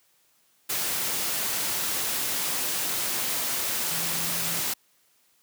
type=tone in noise; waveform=sine; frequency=167.5 Hz; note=E3; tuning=28 cents sharp; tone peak=-39 dBFS; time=3.9-4.6 s; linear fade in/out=10 ms; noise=white; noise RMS=-28 dBFS; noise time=0.69-4.74 s; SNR=-14 dB; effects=white hiss -65 dBFS RMS until 5.42 s + high-pass 100 Hz 12 dB/octave